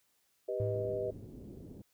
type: chord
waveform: sine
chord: G augmented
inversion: none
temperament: equal with one note detuned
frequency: 393.8 / 493.9 / 622.3 Hz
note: G4 / B4 / D#5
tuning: +8 / 0 / 0 cents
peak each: -37 dBFS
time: 0.48-1.11 s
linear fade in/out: 10 ms
type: tone with exponential decay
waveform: triangle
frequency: 108.3 Hz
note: A2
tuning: 27 cents flat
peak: -29 dBFS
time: 0.6-1.71 s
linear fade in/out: 0 ms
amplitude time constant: 240 ms
type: low-pass noise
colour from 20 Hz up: white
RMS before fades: -49 dBFS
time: 0.74-1.82 s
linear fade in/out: 2 ms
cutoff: 360 Hz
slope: 24 dB/octave
effects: white hiss -74 dBFS RMS until 1.93 s